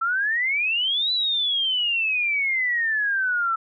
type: exponential two-way sweep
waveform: sine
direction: up then down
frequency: 1318.5 to 4010 to 1318.5 Hz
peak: -20 dBFS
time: 0.01-3.56 s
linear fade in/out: 10 ms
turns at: 1.12 s
effects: none